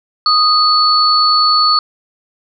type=tone pair together; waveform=sine; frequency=1244.5 / 4435 Hz; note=D#6 / C#8; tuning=0 / 0 cents; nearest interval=octave + minor seventh; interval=2200 cents; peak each=-11 dBFS; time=0.26-1.79 s; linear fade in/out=2 ms; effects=none

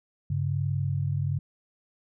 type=tone pair together; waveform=sine; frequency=99.5 / 140.59 Hz; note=G2 / C#3; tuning=+26 / +25 cents; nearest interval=tritone; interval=599 cents; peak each=-28 / -27 dBFS; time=0.3-1.39 s; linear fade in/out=5 ms; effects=none

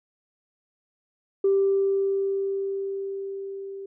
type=tone with level ramp; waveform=sine; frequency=392 Hz; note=G4; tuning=in tune; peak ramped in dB=-16 to -34 dBFS; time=1.44-3.86 s; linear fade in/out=5 ms; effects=tanh soft clip ceiling -13 dBFS

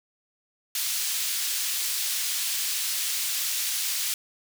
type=high-pass noise; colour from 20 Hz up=pink; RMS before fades=-28 dBFS; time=0.75-4.14 s; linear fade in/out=2 ms; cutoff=3500 Hz; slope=12 dB/octave; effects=none

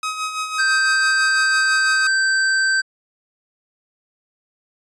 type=tone with tremolo; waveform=sawtooth; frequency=1267 Hz; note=D#6; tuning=31 cents sharp; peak=-17 dBFS; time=0.03-2.07 s; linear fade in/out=2 ms; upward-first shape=sine; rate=6 Hz; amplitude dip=55%
type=tone with pitch glide; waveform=square; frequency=1568 to 1555.4 Hz; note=G6 to G6; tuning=0 to -14 cents; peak=-16 dBFS; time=0.58-2.82 s; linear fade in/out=20 ms; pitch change=-14 cents; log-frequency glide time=1.27-2.3 s
effects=resampled to 22050 Hz

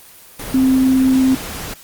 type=tone in noise; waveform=sine; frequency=261.6 Hz; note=C4; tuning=in tune; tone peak=-10 dBFS; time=0.54-1.35 s; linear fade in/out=5 ms; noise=pink; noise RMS=-28 dBFS; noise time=0.39-1.74 s; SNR=+15 dB; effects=white hiss -42 dBFS RMS until 1.83 s + Opus 24 kbps

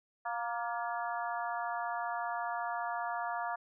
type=harmonic tone with a mistuned harmonic; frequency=234.7 Hz; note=A#3; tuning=12 cents sharp; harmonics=3 / 4 / 5 / 6 / 7; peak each=-37 / -39 / -41 / -43 / -44 dBFS; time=0.25-3.56 s; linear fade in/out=10 ms; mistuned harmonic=7; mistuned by=+53 cents; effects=none

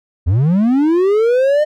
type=linear sweep; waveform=triangle; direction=up; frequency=76.5 to 614 Hz; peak=-8 dBFS; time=0.26-1.65 s; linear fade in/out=20 ms; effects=none

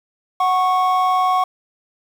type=tone pair together; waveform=triangle; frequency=740 / 1101.7 Hz; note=F#5 / C#6; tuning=0 / -11 cents; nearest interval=perfect fifth; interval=689 cents; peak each=-15 dBFS; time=0.4-1.44 s; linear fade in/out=5 ms; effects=7-bit

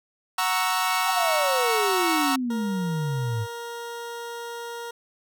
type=chord; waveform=sawtooth; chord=F# dominant seventh; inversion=none; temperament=equal; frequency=740 / 932.3 / 1108.7 / 1318.5 Hz; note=F#5 / A#5 / C#6 / E6; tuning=0 / 0 / 0 / 0 cents; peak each=-24 dBFS; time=0.38-2.36 s; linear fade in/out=5 ms
type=exponential sweep; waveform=sine; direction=down; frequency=796 to 103.7 Hz; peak=-24 dBFS; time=1.05-3.47 s; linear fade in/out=50 ms
type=tone; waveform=20% pulse; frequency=470 Hz; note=A#4; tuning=14 cents sharp; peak=-28 dBFS; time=2.5-4.91 s; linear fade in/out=5 ms
effects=none

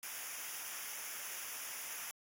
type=noise with comb filter; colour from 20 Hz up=white; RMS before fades=-44 dBFS; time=0.03-2.11 s; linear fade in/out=0 ms; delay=0.24 ms; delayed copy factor=-0.8; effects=AAC 64 kbps

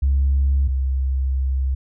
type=tone pair in turn; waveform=sine; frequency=68.4 / 66.3 Hz; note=C#2 / C2; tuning=-23 / +23 cents; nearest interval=minor second; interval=54 cents; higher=first; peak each=-13 / -17 dBFS; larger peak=first; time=0.02-0.68 / 0.68-1.75 s; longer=second; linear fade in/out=10 ms; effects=tanh soft clip ceiling -11 dBFS

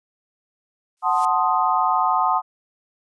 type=noise with exponential growth; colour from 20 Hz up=blue; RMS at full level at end=-31 dBFS; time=0.97-1.25 s; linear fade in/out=0 ms; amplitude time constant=60 ms
type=chord; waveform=sine; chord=F# diminished seventh; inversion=none; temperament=equal; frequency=740 / 880 / 1046.5 / 1244.5 Hz; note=F#5 / A5 / C6 / Eb6; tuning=0 / 0 / 0 / 0 cents; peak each=-22 dBFS; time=1.02-2.42 s; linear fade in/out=50 ms
effects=resampled to 22050 Hz

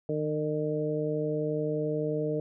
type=harmonic tone with a mistuned harmonic; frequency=151.9 Hz; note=D#3; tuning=41 cents flat; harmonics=1 / 2 / 3 / 4; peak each=-33 / -34 / -30 / -35 dBFS; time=0.09-2.4 s; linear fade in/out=2 ms; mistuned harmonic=1; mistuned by=+23 cents; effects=none

